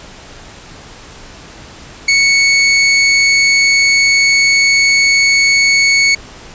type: tone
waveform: sawtooth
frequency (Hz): 2217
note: C#7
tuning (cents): 0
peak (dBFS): -4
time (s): 2.08-6.15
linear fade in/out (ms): 5
effects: pink hiss -35 dBFS RMS until 6.54 s + resampled to 16000 Hz